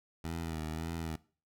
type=tone with vibrato; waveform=15% pulse; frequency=80.7 Hz; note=E2; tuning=36 cents flat; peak=-30 dBFS; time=0.24-1.16 s; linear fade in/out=5 ms; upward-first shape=sine; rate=1.8 Hz; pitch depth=57 cents each way; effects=noise-tail reverb RT60 0.4 s tail -20 dB re dry